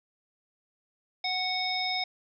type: harmonic tone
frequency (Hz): 740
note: F#5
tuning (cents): 0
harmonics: 1 / 3 / 5 / 7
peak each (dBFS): -33 / -33 / -33 / -33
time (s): 1.24-2.04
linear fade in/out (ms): 5
effects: none